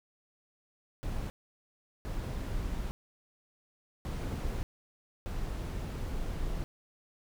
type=noise bursts at uneven times; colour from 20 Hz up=brown; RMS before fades=-35 dBFS; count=4; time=1.03-1.3 / 2.05-2.91 / 4.05-4.63 / 5.26-6.64 s; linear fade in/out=0 ms; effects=none